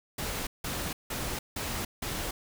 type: noise bursts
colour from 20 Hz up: pink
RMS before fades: -34 dBFS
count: 5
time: 0.18-2.31 s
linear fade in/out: 5 ms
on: 290 ms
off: 170 ms
effects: none